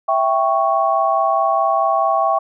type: chord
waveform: sine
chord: C# diminished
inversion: first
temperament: equal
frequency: 659.3 / 784 / 1108.7 Hz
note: E5 / G5 / C#6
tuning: 0 / 0 / 0 cents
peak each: -18 dBFS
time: 0.08-2.39 s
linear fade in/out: 10 ms
effects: none